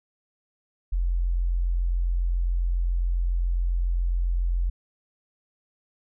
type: tone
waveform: sine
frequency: 43.65 Hz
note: F1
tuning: in tune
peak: -21 dBFS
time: 0.92-4.7 s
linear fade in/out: 10 ms
effects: none